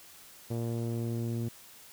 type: tone with low-pass filter sweep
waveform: sawtooth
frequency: 116.54 Hz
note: A#2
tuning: in tune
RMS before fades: -33 dBFS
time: 0.5-1.49 s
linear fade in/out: 10 ms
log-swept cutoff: 530 to 310 Hz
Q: 1.3
effects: white hiss -53 dBFS RMS until 1.92 s